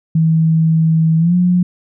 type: tone with pitch glide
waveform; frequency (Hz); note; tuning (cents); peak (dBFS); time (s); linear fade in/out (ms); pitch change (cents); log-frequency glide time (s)
sine; 161.2 to 178.86; E3 to F3; -38 to +42; -9; 0.15-1.63; 5; +180; 1.18-1.35
effects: none